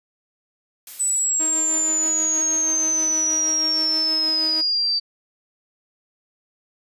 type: noise with exponential decay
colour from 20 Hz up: blue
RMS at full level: -35 dBFS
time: 0.87-2.67 s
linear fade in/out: 2 ms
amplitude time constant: 390 ms
type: exponential sweep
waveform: sine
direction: down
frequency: 8000 to 4627 Hz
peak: -18 dBFS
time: 0.99-5 s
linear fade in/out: 20 ms
type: tone with tremolo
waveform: sawtooth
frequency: 315.8 Hz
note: D#4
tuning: 26 cents sharp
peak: -25 dBFS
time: 1.39-4.62 s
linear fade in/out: 20 ms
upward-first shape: triangle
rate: 6.3 Hz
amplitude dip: 45%
effects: resampled to 32000 Hz